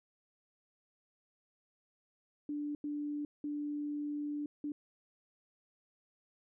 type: tone bursts at uneven times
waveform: sine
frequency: 293.7 Hz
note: D4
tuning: in tune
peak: -35 dBFS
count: 4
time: 2.49-2.75 / 2.84-3.25 / 3.44-4.46 / 4.64-4.72 s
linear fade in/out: 2 ms
effects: none